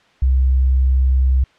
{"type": "tone", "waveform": "sine", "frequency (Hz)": 65.1, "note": "C2", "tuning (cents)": -8, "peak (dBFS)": -11, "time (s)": [0.22, 1.44], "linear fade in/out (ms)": 5, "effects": ["white hiss -53 dBFS RMS until 1.58 s", "low-pass 3000 Hz 12 dB/octave"]}